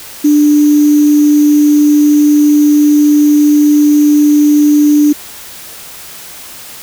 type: tone with sample-and-hold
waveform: sine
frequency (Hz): 295.8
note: D4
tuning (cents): +13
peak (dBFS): -4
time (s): 0.24-5.13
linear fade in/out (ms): 10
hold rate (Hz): 6300
effects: white hiss -30 dBFS RMS until 6.82 s